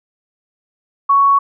sine tone, 1114 Hz, C#6, 8 cents sharp, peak -8 dBFS, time 1.09-1.39 s, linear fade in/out 10 ms, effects none

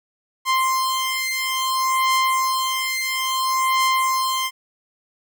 sawtooth beating tone pair, 1046.5 / 1047.09 Hz, C6 / C6, 0 / +1 cents, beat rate 0.59 Hz, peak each -18 dBFS, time 0.45-4.51 s, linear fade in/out 50 ms, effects none

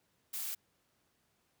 blue noise, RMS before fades -39 dBFS, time 0.33-0.55 s, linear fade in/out 10 ms, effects pink hiss -75 dBFS RMS until 1.6 s + high-pass 80 Hz 12 dB/octave

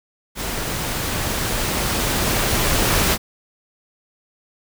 pink noise with level ramp, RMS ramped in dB -26 to -17 dBFS, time 0.35-3.18 s, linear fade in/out 50 ms, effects none

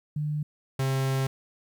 sine / 45% pulse tone pair in turn, 150 / 133.63 Hz, D3 / C3, +37 / +37 cents, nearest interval major second, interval 200 cents, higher first, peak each -26 / -24 dBFS, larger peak second, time 0.16-0.43 / 0.79-1.27 s, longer second, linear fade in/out 5 ms, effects 11-bit

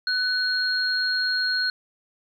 sine tone pair together, 1498 / 4255 Hz, F#6 / C8, +21 / +28 cents, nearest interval octave + tritone, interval 1807 cents, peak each -24 dBFS, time 0.07-1.7 s, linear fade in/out 2 ms, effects 9-bit

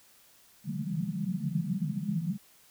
white band-pass noise, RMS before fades -32 dBFS, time 0.64-2.38 s, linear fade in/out 50 ms, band 140 to 210 Hz, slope 96 dB/octave, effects white hiss -60 dBFS RMS until 2.7 s

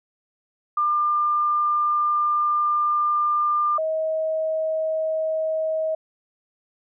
sine tone pair in turn, 1198 / 634.6 Hz, D6 / D#5, +34 / +34 cents, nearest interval major seventh, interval 1100 cents, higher first, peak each -18 / -21 dBFS, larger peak first, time 0.77-3.78 / 3.78-5.95 s, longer first, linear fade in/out 5 ms, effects none

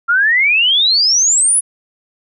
sine exponential sweep, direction up, 1360 to 10548 Hz, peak -9 dBFS, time 0.08-1.61 s, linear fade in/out 20 ms, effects none

